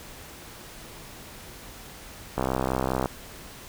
click train, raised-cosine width 1 ms, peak -11 dBFS, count 45, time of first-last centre 2.38-3.058 s, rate 64.9 Hz, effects pink hiss -44 dBFS RMS until 3.68 s

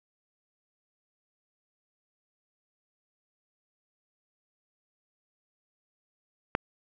click, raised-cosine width 0.5 ms, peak -9 dBFS, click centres 6.551 s, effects none

